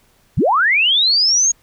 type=linear sweep; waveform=sine; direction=up; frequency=64.3 to 6690 Hz; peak=-11 dBFS; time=0.37-1.52 s; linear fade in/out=10 ms; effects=pink hiss -56 dBFS RMS until 1.62 s